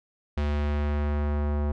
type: tone with low-pass filter sweep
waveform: square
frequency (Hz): 73.42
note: D2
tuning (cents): 0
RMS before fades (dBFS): -26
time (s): 0.37-1.72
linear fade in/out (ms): 5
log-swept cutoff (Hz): 3600 to 990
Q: 0.83
effects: none